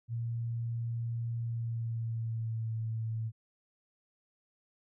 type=tone with pitch glide; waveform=sine; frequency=116.54 to 112.12 Hz; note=A#2 to A2; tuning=0 to +33 cents; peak=-32 dBFS; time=0.08-3.32 s; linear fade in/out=50 ms; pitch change=-67 cents; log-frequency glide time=1.41-2.73 s; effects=none